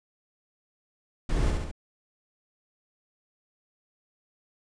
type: noise with echo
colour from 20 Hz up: brown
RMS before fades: -26 dBFS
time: 1.29-1.51 s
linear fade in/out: 5 ms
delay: 68 ms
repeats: 3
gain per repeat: -3 dB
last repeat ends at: 1.714 s
effects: resampled to 22050 Hz